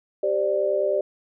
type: chord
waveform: sine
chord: G suspended fourth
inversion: none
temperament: equal with one note detuned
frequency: 392 / 523.3 / 592.8 Hz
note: G4 / C5 / D5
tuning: 0 / 0 / +16 cents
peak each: -25 / -27 / -22 dBFS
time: 0.23-1.01 s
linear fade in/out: 5 ms
effects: none